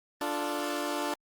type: chord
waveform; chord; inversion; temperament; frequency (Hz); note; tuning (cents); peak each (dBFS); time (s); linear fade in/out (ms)
15% pulse; D minor; none; equal; 293.7 / 349.2 / 440; D4 / F4 / A4; 0 / 0 / 0; -26 / -29 / -32; 0.21-1.14; 2
effects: Opus 32 kbps